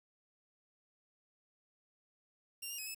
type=tone with pitch steps; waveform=10% pulse; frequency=2780 / 2823 / 2543 / 2598 Hz; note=F7 / F7 / D#7 / E7; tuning=-9 / +18 / +37 / -26 cents; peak=-33 dBFS; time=2.62-2.948 s; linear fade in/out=10 ms; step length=82 ms; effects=10-bit